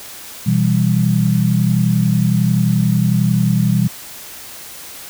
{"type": "chord", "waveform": "sine", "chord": "E minor", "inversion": "second", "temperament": "equal", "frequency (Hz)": [123.47, 164.81, 196], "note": ["B2", "E3", "G3"], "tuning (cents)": [0, 0, 0], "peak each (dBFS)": -16, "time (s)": [0.46, 3.88], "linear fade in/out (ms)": 10, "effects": ["white hiss -34 dBFS RMS until 5.09 s"]}